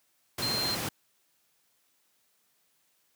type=tone in noise; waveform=sine; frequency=4169 Hz; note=C8; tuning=7 cents flat; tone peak=-29 dBFS; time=0.42-0.75 s; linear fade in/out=5 ms; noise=pink; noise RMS=-33 dBFS; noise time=0.38-0.89 s; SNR=+1 dB; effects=white hiss -71 dBFS RMS until 3.15 s + high-pass 100 Hz 12 dB/octave